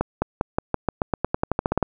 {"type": "accelerating click train", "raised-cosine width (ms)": 1, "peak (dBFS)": -6, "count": 17, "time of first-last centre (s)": [0.01, 1.827], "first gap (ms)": 210, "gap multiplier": 0.91, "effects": []}